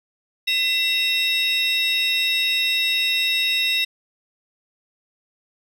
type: tone cluster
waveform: triangle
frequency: 2025 / 2699 / 3774 / 5310 Hz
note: B6 / E7 / A#7 / E8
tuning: +43 / +40 / +21 / +12 cents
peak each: -28 / -20 / -20 / -29 dBFS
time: 0.47-3.85 s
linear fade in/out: 10 ms
effects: none